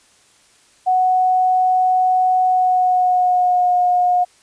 sine tone with pitch glide, 740 to 719.3 Hz, F#5 to F#5, 0 to -49 cents, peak -12 dBFS, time 0.86-4.25 s, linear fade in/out 20 ms, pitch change -49 cents, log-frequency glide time 2.45-3.77 s, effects white hiss -53 dBFS RMS until 4.42 s + resampled to 22050 Hz

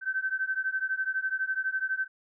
sine beating tone pair, 1535 / 1547 Hz, G6 / G6, -37 / -23 cents, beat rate 12 Hz, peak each -30 / -31 dBFS, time 0.01-2.08 s, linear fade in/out 50 ms, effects none

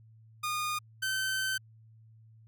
sawtooth tone pair in turn, 1223 / 1538.5 Hz, D#6 / G6, -30 / -33 cents, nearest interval major third, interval 397 cents, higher second, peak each -27 / -26 dBFS, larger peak second, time 0.43-0.79 / 1.02-1.58 s, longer second, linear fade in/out 10 ms, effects added 111 Hz sine -54 dBFS peak until 2.47 s

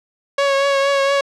sawtooth tone with vibrato, 554.4 Hz, C#5, in tune, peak -10 dBFS, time 0.38-1.21 s, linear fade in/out 5 ms, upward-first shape triangle, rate 4.3 Hz, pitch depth 27 cents each way, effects low-pass 5000 Hz 12 dB/octave

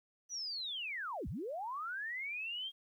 sine linear two-way sweep, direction down then up, 6010 to 48.88 to 3259 Hz, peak -38 dBFS, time 0.29-2.72 s, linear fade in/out 50 ms, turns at 1.28 s, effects 12-bit

